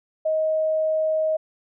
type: tone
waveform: sine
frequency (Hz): 629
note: D#5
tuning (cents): +19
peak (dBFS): -19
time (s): 0.25-1.37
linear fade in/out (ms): 10
effects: none